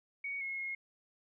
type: tone with pitch steps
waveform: sine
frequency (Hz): 2237 / 2168 / 2156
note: C#7 / C#7 / C#7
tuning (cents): +15 / -39 / -49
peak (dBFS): -36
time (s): 0.24-0.75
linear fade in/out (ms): 5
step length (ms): 170
effects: none